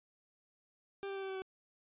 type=tone with pitch steps; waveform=40% pulse; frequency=395.1 / 391.9 / 388.8 / 385.6 / 382.5 / 379.4 Hz; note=G4 / G4 / G4 / G4 / G4 / F#4; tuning=+14 / 0 / -14 / -28 / -42 / +43 cents; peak=-38 dBFS; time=1.03-1.42 s; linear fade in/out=0 ms; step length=65 ms; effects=resampled to 8000 Hz